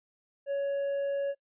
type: tone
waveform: triangle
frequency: 559 Hz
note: C#5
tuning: 14 cents sharp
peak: -26 dBFS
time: 0.46-1.35 s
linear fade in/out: 50 ms
effects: noise-tail reverb RT60 0.1 s tail -23 dB re dry + resampled to 8000 Hz